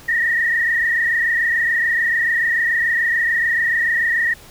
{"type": "tone with frequency modulation", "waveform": "sine", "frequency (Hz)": 1864.7, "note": "A#6", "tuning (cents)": 0, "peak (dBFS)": -15, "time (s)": [0.08, 4.34], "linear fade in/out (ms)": 10, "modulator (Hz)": 26.9, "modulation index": 2.4, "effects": ["pink hiss -43 dBFS RMS until 4.5 s"]}